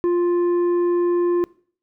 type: tone with tanh clipping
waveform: sine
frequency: 349.7 Hz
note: F4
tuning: 2 cents sharp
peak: -17 dBFS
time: 0.04-1.44 s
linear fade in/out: 0 ms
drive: 6 dB
effects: noise-tail reverb RT60 0.5 s tail -22 dB re dry